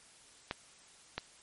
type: clicks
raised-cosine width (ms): 0.3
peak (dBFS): -18 / -19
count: 2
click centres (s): 0.511 / 1.18
effects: white hiss -59 dBFS RMS until 1.42 s + MP3 48 kbps